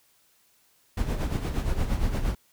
brown noise with tremolo, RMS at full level -24 dBFS, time 0.97-2.35 s, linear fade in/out 5 ms, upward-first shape sine, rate 8.6 Hz, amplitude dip 60%, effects white hiss -64 dBFS RMS until 2.52 s

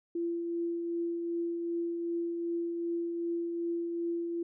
sine tone with tremolo, 340 Hz, F4, 46 cents flat, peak -29 dBFS, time 0.15-4.43 s, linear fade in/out 5 ms, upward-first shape triangle, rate 2.6 Hz, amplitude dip 35%, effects none

